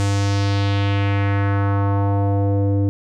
square tone with low-pass filter sweep, 99.9 Hz, G2, 33 cents sharp, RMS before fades -18 dBFS, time 0-2.89 s, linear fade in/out 0 ms, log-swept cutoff 7900 to 380 Hz, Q 1.9, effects none

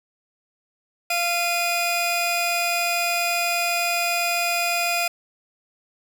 sawtooth tone pair together, 690.9 / 2462 Hz, F5 / D#7, -19 / -19 cents, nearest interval octave + minor seventh, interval 2200 cents, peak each -20 dBFS, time 1.1-5.08 s, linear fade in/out 5 ms, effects none

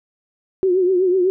sine tone with vibrato, 368.2 Hz, F#4, 8 cents flat, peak -13 dBFS, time 0.63-1.3 s, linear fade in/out 0 ms, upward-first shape triangle, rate 8 Hz, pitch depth 91 cents each way, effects none

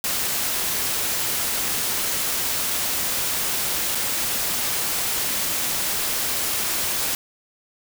white noise with dropouts, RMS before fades -24 dBFS, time 0.04-7.15 s, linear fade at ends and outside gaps 1 ms, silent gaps 3.949-3.953 s, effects none

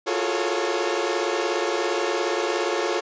sawtooth tone cluster, 345.4 / 362.6 / 421.5 / 452.2 / 553 Hz, F4 / F#4 / G#4 / A4 / C#5, -19 / -35 / +26 / +47 / -4 cents, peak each -25 dBFS, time 0.06-3.01 s, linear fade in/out 20 ms, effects resampled to 16000 Hz

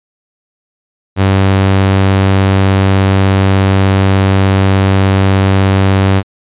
sawtooth tone, 96.6 Hz, G2, 25 cents flat, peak -3 dBFS, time 1.16-6.23 s, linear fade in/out 50 ms, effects resampled to 8000 Hz

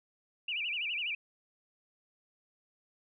sine tone with vibrato, 2622 Hz, E7, 10 cents flat, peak -32 dBFS, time 0.48-1.15 s, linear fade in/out 5 ms, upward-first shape sine, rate 12 Hz, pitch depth 210 cents each way, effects none

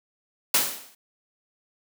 white noise with exponential decay, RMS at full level -17 dBFS, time 0.54-0.95 s, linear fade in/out 5 ms, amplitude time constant 88 ms, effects high-pass 200 Hz 12 dB/octave

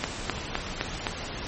two click trains, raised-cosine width 0.3 ms, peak -20 / -9 dBFS, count 3 / 5, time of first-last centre 0.38-0.953 / 0.04-1.068 s, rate 3.49 / 3.89 Hz, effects pink hiss -35 dBFS RMS until 1.47 s + MP3 32 kbps

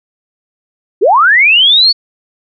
sine linear sweep, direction up, 325.7 to 4500 Hz, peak -4 dBFS, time 1.01-1.93 s, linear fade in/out 20 ms, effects none

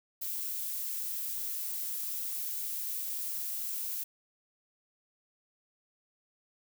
violet noise, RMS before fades -36 dBFS, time 0.21-4.04 s, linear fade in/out 10 ms, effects none

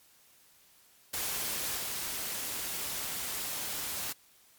white noise with level steps, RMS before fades -34 / -36 dBFS, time 1.13-4.13 s, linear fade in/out 10 ms, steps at 1.77 s, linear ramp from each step 2 ms, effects white hiss -62 dBFS RMS until 4.58 s + MP3 96 kbps

